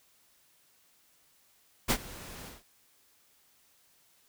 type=noise with ADSR envelope; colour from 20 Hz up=pink; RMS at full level=-24 dBFS; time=1.88-2.63 s; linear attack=25 ms; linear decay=66 ms; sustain=-21 dB; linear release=170 ms; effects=white hiss -66 dBFS RMS until 4.28 s